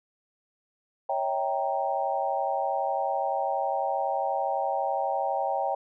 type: chord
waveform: sine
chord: C# diminished seventh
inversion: none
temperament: equal with one note detuned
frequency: 554.4 / 646.4 / 784 / 932.3 Hz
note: C#5 / E5 / G5 / Bb5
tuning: 0 / -34 / 0 / 0 cents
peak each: -31 / -32 / -28 / -33 dBFS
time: 1.09-5.75 s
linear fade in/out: 5 ms
effects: none